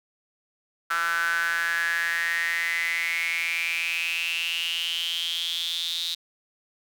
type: tone with high-pass filter sweep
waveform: sawtooth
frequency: 168.4 Hz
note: E3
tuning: 37 cents sharp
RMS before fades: -27 dBFS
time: 0.9-6.15 s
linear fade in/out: 10 ms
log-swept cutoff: 1400 to 3800 Hz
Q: 9.7
effects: none